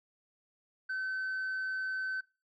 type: tone with tanh clipping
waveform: sine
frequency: 1529 Hz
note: G6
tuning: 44 cents flat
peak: -33 dBFS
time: 0.89-2.21 s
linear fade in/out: 10 ms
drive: 1 dB
effects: noise-tail reverb RT60 0.3 s tail -22 dB re dry + MP3 48 kbps